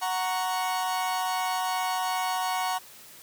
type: chord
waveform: 40% pulse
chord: F# major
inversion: none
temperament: equal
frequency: 740 / 932.3 / 1108.7 Hz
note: F#5 / A#5 / C#6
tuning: 0 / 0 / 0 cents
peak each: -28 / -31 / -32 dBFS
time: 0.01-2.79 s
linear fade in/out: 20 ms
effects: white hiss -49 dBFS RMS until 3.22 s + high-pass 60 Hz 12 dB/octave